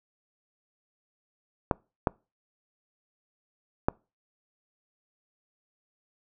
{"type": "clicks", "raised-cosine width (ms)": 1, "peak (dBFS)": -8, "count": 3, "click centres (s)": [1.712, 2.072, 3.885], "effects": ["noise-tail reverb RT60 0.3 s tail -26 dB re dry"]}